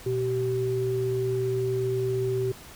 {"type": "tone pair together", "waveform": "sine", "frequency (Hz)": [121.3, 384.2], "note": ["B2", "G4"], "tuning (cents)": [-31, -35], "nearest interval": "octave + minor sixth", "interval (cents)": 1996, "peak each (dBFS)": [-29, -25], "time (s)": [0.06, 2.52], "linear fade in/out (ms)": 5, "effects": ["pink hiss -46 dBFS RMS until 2.75 s"]}